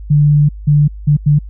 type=tone bursts at uneven times; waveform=sine; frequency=147.3 Hz; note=D3; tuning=6 cents sharp; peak=-6 dBFS; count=4; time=0.1-0.49 / 0.67-0.88 / 1.07-1.17 / 1.26-1.39 s; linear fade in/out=10 ms; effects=added 51 Hz sine -26 dBFS peak until 1.49 s